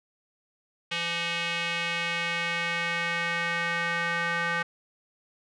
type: tone with band-pass filter sweep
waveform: square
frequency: 170 Hz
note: F3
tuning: 46 cents flat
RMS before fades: -29 dBFS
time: 0.91-4.63 s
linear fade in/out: 10 ms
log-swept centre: 2800 to 1700 Hz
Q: 2.4
effects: resampled to 24000 Hz